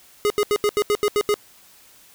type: tone bursts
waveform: square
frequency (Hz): 415.3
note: G#4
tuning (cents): 0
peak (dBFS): -17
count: 9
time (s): 0.25-1.341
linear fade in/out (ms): 0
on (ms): 51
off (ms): 79
effects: white hiss -51 dBFS RMS until 2.14 s